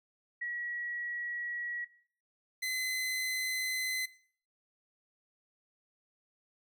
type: tone pair in turn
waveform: sine / sawtooth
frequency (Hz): 1920 / 2037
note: B6 / C7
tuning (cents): -49 / -47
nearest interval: minor second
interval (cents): 102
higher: second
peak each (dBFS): -34 / -29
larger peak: second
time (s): 0.41-1.85 / 2.62-4.06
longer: neither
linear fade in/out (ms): 10
effects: noise-tail reverb RT60 0.5 s tail -18 dB re dry